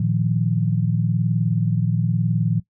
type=chord; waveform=sine; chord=Bb suspended fourth; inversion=none; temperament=equal with one note detuned; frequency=114.47 / 155.56 / 174.61 Hz; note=Bb2 / Eb3 / F3; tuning=-31 / 0 / 0 cents; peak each=-21 / -22 / -22 dBFS; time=0-2.6 s; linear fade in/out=5 ms; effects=noise-tail reverb RT60 0.1 s tail -18 dB re dry